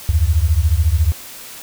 sine beating tone pair, 72.9 / 86.9 Hz, D2 / F2, -12 / -8 cents, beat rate 14 Hz, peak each -14 / -15 dBFS, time 0.09-1.12 s, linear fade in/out 0 ms, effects white hiss -35 dBFS RMS until 1.62 s

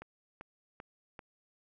click train, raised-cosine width 0.5 ms, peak -30 dBFS, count 4, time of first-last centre 0.02-1.192 s, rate 2.56 Hz, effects none

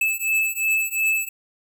square beating tone pair, 2615 / 2617.8 Hz, E7 / E7, -15 / -13 cents, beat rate 2.8 Hz, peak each -24 / -23 dBFS, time 0.01-1.29 s, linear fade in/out 5 ms, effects none

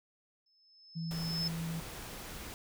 sine tone with exponential growth, 5230 Hz, E8, 15 cents flat, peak -31 dBFS, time 0.46-1.48 s, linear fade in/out 5 ms, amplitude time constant 220 ms
sine tone, 164.81 Hz, E3, in tune, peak -35 dBFS, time 0.95-1.81 s, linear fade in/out 20 ms
pink noise, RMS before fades -45 dBFS, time 1.11-2.54 s, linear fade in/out 0 ms
effects none

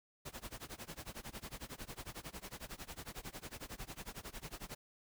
pink noise with tremolo, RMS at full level -45 dBFS, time 0.25-4.75 s, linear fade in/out 10 ms, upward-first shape sine, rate 11 Hz, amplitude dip 95%, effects none

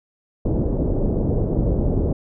pink low-pass noise, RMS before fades -20 dBFS, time 0.45-2.13 s, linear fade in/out 5 ms, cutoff 520 Hz, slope 24 dB/octave, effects none

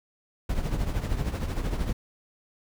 brown noise with tremolo, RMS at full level -25 dBFS, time 0.49-1.93 s, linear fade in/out 5 ms, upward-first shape triangle, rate 13 Hz, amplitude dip 70%, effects none

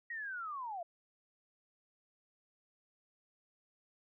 sine linear sweep, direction down, 1911 to 656 Hz, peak -39 dBFS, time 0.1-0.83 s, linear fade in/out 5 ms, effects none

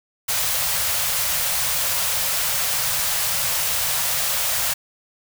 white band-stop noise, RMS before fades -22 dBFS, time 0.28-4.74 s, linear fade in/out 10 ms, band 180 to 480 Hz, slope 96 dB/octave, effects none

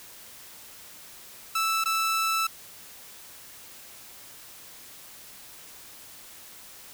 sawtooth tone with dropouts, 1318.5 Hz, E6, in tune, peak -20 dBFS, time 1.55-2.47 s, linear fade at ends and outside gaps 5 ms, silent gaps 1.84-1.857 s, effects white hiss -47 dBFS RMS until 6.93 s

